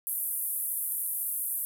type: band-pass noise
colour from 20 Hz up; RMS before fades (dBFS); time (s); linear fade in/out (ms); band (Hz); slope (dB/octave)
white; -32; 0.07-1.65; 0; 10000 to 14000; 48
effects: none

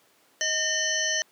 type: harmonic tone with a mistuned harmonic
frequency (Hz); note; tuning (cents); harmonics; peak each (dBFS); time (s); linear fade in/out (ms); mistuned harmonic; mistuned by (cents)
608; D#5; -40; 1 / 3 / 5 / 7 / 9 / 10; -34 / -28 / -31 / -37 / -35 / -28; 0.41-1.22; 0; 1; +53
effects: pink hiss -61 dBFS RMS until 1.31 s + high-pass 300 Hz 12 dB/octave

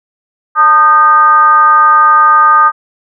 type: tone with frequency modulation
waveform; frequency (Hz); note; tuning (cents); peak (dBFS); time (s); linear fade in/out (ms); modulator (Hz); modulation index
sine; 1226; D#6; -26; -3; 0.55-2.72; 50; 332; 0.63
effects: none

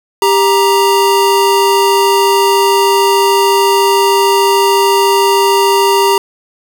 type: tone pair together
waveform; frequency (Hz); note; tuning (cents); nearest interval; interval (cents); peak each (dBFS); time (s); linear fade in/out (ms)
square; 395.2 / 940; G4 / A#5; +14 / +14; octave + minor third; 1500; -11; 0.22-6.18; 2
effects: none

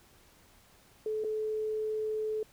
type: tone with dropouts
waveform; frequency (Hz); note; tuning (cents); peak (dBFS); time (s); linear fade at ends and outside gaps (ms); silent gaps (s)
sine; 432.4; A4; -30; -30; 1.06-2.43; 2; 1.239-1.245
effects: pink hiss -61 dBFS RMS until 2.52 s

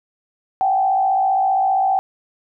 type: tone with frequency modulation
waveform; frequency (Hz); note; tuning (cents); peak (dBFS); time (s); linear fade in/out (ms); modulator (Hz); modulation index
sine; 771; G5; -29; -14; 0.61-1.99; 0; 55.2; 0.69
effects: none

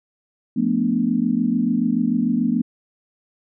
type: chord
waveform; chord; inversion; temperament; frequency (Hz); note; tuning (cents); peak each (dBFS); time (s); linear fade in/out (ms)
sine; B half-diminished seventh; second; equal; 174.61 / 220 / 246.9 / 293.7; F3 / A3 / B3 / D4; 0 / 0 / 0 / 0; -26 / -21 / -20 / -26; 0.56-2.62; 10
effects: none

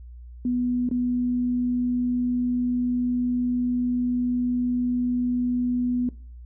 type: tone with dropouts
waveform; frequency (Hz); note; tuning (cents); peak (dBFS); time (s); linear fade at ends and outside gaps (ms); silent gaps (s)
sine; 246.4; B3; -4; -21; 0.45-6.09; 2; 0.89-0.912
effects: noise-tail reverb RT60 0.4 s tail -19 dB re dry + added 60 Hz sine -39 dBFS peak until 6.45 s

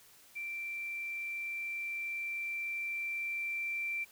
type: tone with level ramp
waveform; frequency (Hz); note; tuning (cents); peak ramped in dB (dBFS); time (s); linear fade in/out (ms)
sine; 2349; D7; 0; -37 to -33; 0.35-4.05; 20
effects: white hiss -60 dBFS RMS until 4.11 s

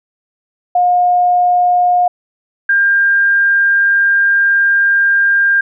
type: tone pair in turn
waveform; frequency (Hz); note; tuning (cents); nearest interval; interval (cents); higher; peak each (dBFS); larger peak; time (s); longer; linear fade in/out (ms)
sine; 715 / 1600.5; F5 / G6; +41 / +36; octave + major second; 1395; second; -8; neither; 0.75-2.08 / 2.69-5.61; second; 5
effects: none

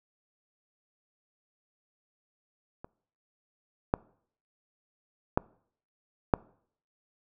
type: clicks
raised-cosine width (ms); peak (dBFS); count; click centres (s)
1; -28 / -9 / -9 / -6; 4; 2.845 / 3.939 / 5.375 / 6.338
effects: noise-tail reverb RT60 0.6 s tail -24 dB re dry

